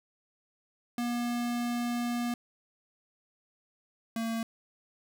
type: tone pair in turn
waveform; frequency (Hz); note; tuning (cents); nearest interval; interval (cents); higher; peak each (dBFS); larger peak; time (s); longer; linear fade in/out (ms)
square; 239.8 / 227.3; A#3 / A#3; +49 / -43; minor second; 92; first; -30 / -31; first; 0.98-2.34 / 4.16-4.43; first; 2
effects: none